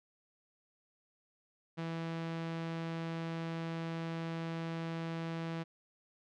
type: tone with low-pass filter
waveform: sawtooth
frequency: 164.81 Hz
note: E3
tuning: in tune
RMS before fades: -39 dBFS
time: 1.77-5.64 s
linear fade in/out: 20 ms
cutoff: 3600 Hz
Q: 0.82
effects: none